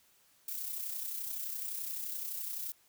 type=noise with amplitude modulation; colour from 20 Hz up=violet; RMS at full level=-37 dBFS; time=0.48-2.72 s; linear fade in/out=2 ms; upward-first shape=sine; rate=31.7 Hz; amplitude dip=45%; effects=white hiss -67 dBFS RMS until 2.88 s